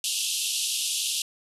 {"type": "band-pass noise", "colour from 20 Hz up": "pink", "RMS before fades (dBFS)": -28, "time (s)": [0.04, 1.22], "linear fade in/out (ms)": 2, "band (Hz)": [2700, 12000], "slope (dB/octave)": 96, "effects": []}